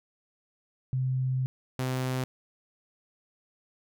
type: tone pair in turn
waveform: sine / sawtooth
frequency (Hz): 129.7 / 128.95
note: C3 / C3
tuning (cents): -15 / -25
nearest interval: unison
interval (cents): 10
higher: first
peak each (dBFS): -25 / -24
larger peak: second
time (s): 0.93-1.46 / 1.79-2.24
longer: first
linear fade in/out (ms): 0
effects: none